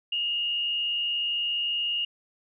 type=tone with frequency modulation; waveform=sine; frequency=2849 Hz; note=F7; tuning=34 cents sharp; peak=-25 dBFS; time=0.12-2.05 s; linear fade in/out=5 ms; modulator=83 Hz; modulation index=0.72; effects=none